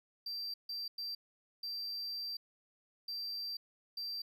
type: tone bursts at uneven times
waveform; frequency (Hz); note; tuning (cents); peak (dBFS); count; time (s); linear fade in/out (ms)
triangle; 4699; D8; 0; -37; 6; 0.26-0.54 / 0.69-0.88 / 0.98-1.15 / 1.63-2.37 / 3.08-3.57 / 3.97-4.22; 5
effects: none